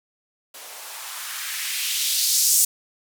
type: noise with band-pass filter sweep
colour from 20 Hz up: violet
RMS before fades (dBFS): -24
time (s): 0.54-2.65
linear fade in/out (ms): 5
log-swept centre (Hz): 480 to 7400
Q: 1.6
effects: none